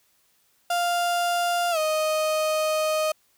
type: tone with pitch glide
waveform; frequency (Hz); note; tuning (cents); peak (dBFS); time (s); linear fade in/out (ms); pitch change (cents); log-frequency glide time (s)
35% pulse; 698.5 to 622.3; F5 to D#5; 0 to 0; -20; 0.7-3.12; 5; -200; 1.71-1.78
effects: white hiss -65 dBFS RMS until 3.37 s